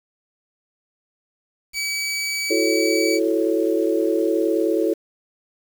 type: tone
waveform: 20% pulse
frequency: 2284 Hz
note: D7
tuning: 49 cents flat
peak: -18 dBFS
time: 1.73-3.2 s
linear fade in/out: 50 ms
type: chord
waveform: sine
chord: F# minor seventh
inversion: third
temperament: equal with one note detuned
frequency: 330.8 / 370 / 440 / 554.4 Hz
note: E4 / F#4 / A4 / C#5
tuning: +6 / 0 / 0 / 0 cents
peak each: -21 / -24 / -22 / -25 dBFS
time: 2.5-4.94 s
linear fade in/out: 10 ms
effects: 7-bit